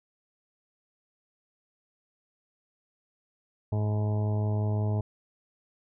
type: harmonic tone with a mistuned harmonic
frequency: 105.6 Hz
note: G#2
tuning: 29 cents sharp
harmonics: 1 / 2 / 3 / 4 / 5 / 6 / 7 / 8 / 9 / 10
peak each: -25 / -36 / -42 / -39 / -49 / -40 / -50 / -44 / -53 / -55 dBFS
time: 3.72-5.01 s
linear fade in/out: 5 ms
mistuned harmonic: 10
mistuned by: -58 cents
effects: none